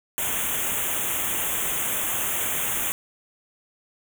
white band-stop noise, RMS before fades -26 dBFS, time 0.18-2.92 s, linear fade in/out 0 ms, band 3500 to 6300 Hz, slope 96 dB/octave, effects none

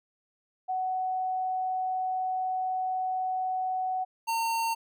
sine / square tone pair in turn, 746 / 911.8 Hz, F#5 / A#5, +14 / -39 cents, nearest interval minor third, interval 347 cents, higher second, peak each -27 dBFS, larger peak neither, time 0.68-4.05 / 4.27-4.75 s, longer first, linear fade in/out 20 ms, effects none

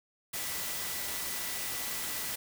sine tone in noise, 1975.5 Hz, B6, in tune, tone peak -47 dBFS, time 0.33-2.36 s, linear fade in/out 10 ms, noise white, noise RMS -36 dBFS, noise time 0.33-2.36 s, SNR -14 dB, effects none

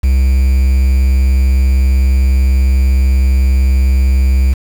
triangle tone with quantisation, 65.41 Hz, C2, in tune, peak -5 dBFS, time 0.03-4.54 s, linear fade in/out 10 ms, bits 5, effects none

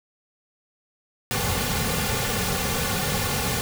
pink noise with comb filter, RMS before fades -25 dBFS, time 1.31-3.61 s, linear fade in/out 0 ms, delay 3.1 ms, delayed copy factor -0.8, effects none

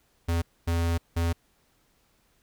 square tone bursts at uneven times, 84.3 Hz, E2, 39 cents sharp, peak -24 dBFS, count 3, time 0.28-0.42 / 0.67-0.98 / 1.16-1.33 s, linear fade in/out 10 ms, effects pink hiss -67 dBFS RMS until 2.42 s

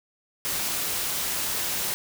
white noise, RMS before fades -28 dBFS, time 0.45-1.94 s, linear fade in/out 0 ms, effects none

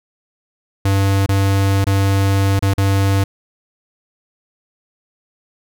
square tone with dropouts, 98 Hz, G2, in tune, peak -13 dBFS, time 0.85-3.24 s, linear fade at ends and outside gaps 5 ms, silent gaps 1.262-1.289 / 1.844-1.867 / 2.593-2.624 / 2.738-2.779 s, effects none

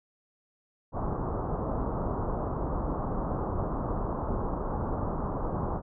pink low-pass noise, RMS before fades -31 dBFS, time 0.92-5.82 s, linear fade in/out 50 ms, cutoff 1200 Hz, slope 48 dB/octave, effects none

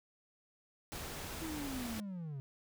pink noise, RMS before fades -44 dBFS, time 0.92-2 s, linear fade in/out 0 ms
triangle linear sweep, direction down, 327.6 to 130.81 Hz, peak -38 dBFS, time 1.42-2.4 s, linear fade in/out 0 ms
effects none

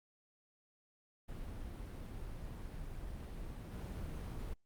brown noise with level steps, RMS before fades -45 / -42 dBFS, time 1.28-4.54 s, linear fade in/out 10 ms, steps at 3.72 s, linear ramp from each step 5 ms, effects Opus 32 kbps

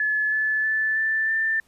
sine tone with pitch steps, 1717 / 1732.9 / 1749 / 1765.3 / 1781.7 Hz, A6 / A6 / A6 / A6 / A6, -43 / -27 / -11 / +5 / +21 cents, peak -20 dBFS, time 0-1.6 s, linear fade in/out 2 ms, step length 320 ms, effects pink hiss -62 dBFS RMS until 1.67 s + resampled to 32000 Hz

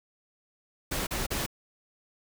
pink noise bursts, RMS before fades -31 dBFS, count 3, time 0.91-1.464 s, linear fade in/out 10 ms, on 160 ms, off 37 ms, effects none

